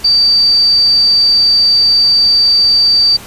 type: tone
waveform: sine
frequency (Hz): 4636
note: D8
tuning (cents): -23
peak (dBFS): -6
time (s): 0.04-3.17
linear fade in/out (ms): 10
effects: pink hiss -32 dBFS RMS until 3.26 s + resampled to 32000 Hz